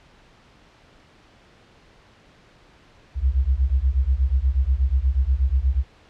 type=beating tone pair; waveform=sine; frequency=61.74 / 70.04 Hz; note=B1 / C#2; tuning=0 / +18 cents; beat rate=8.3 Hz; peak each=-20 dBFS; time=3.15-5.84 s; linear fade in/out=50 ms; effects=pink hiss -53 dBFS RMS until 6.09 s + low-pass 4000 Hz 12 dB/octave